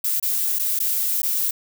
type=noise with dropouts; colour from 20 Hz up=violet; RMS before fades=-22 dBFS; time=0.04-1.51 s; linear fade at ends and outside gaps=5 ms; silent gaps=0.199-0.226 / 0.588-0.594 / 0.791-0.8 / 1.219-1.23 s; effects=none